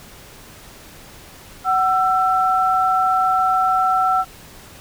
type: tone pair together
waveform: sine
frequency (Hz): 750 / 1336.3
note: F#5 / E6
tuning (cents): +23 / +23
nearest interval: minor seventh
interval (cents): 1000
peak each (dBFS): -17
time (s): 1.64-4.25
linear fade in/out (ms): 50
effects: pink hiss -42 dBFS RMS until 4.8 s